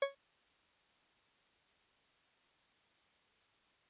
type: tone with exponential decay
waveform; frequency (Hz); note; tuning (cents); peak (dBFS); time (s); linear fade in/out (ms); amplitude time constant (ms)
40% pulse; 554.4; C#5; 0; -26; 0.02-0.15; 5; 28
effects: white hiss -71 dBFS RMS until 3.89 s + resampled to 8000 Hz